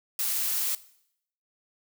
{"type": "noise", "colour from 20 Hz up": "blue", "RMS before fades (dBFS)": -28, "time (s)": [0.19, 0.75], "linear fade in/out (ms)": 2, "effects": ["noise-tail reverb RT60 0.7 s tail -18 dB re dry"]}